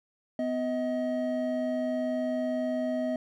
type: tone pair together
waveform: triangle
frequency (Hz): 251.2 / 633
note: B3 / D#5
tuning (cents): +30 / +30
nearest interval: octave + major third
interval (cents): 1600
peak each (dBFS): -28 / -28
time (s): 0.39-3.16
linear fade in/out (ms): 2
effects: none